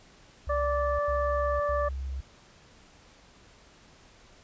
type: tone bursts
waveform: sine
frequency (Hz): 66.8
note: C2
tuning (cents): +36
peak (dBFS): -31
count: 3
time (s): 0.47-2.208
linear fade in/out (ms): 5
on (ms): 520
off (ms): 89
type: harmonic tone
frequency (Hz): 583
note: D5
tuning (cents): -13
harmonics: 1 / 2 / 3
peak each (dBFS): -27 / -30 / -39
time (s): 0.49-1.89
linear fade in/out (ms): 10
effects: pink hiss -56 dBFS RMS until 4.43 s + resampled to 16000 Hz